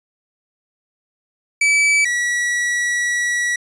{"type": "tone pair in turn", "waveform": "45% pulse", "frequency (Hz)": [2301, 1934.9], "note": ["D7", "B6"], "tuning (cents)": [-36, -36], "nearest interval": "minor third", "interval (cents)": 300, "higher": "first", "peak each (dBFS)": [-12, -17], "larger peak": "first", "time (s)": [[1.61, 2.05], [2.05, 3.56]], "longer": "second", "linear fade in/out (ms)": 5, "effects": ["resampled to 22050 Hz"]}